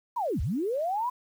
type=linear two-way sweep; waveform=sine; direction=down then up; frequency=1019 to 52 to 1019 Hz; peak=-26 dBFS; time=0.16-1.1 s; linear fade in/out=10 ms; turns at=0.41 s; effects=9-bit